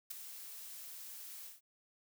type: noise with ADSR envelope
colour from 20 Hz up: blue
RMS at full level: -39 dBFS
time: 0.1-1.61 s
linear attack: 13 ms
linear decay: 5 ms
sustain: -10 dB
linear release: 160 ms
effects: none